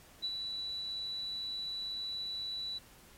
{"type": "tone with ADSR envelope", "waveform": "sine", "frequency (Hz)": 3951, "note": "B7", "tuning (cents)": 0, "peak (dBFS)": -31, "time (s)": [0.22, 2.79], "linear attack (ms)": 26, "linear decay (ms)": 47, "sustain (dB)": -5, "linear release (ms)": 17, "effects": ["pink hiss -58 dBFS RMS until 3.17 s", "MP3 64 kbps"]}